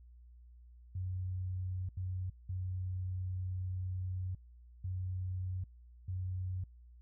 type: tone bursts at uneven times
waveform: sine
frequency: 92.3 Hz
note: F#2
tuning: 4 cents flat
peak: -35 dBFS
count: 5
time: 0.95-1.89 / 1.97-2.3 / 2.49-4.35 / 4.84-5.64 / 6.08-6.64 s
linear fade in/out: 5 ms
effects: added 60 Hz sine -54 dBFS peak until 7.01 s